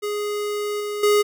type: tone with level steps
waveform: square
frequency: 415.3 Hz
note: G#4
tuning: in tune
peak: -24 / -26 / -15 dBFS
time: 0.02-1.23 s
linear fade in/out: 20 ms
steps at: 0.8 / 1.03 s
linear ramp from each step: 5 ms
effects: none